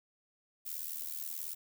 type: noise with amplitude modulation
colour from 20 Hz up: violet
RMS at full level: -37 dBFS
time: 0.65-1.55 s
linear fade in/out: 20 ms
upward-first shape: sine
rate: 78.6 Hz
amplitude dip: 80%
effects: none